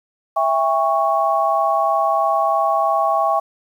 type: chord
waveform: sine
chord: C# diminished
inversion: first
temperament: equal with one note detuned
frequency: 659.3 / 802.3 / 1108.7 Hz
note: E5 / G5 / C#6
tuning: 0 / +40 / 0 cents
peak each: -19 dBFS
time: 0.36-3.4 s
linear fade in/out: 10 ms
effects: 8-bit